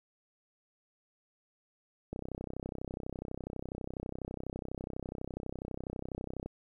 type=click train; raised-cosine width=2 ms; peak=-25 dBFS; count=140; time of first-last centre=2.13-6.46 s; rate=32.1 Hz; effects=11-bit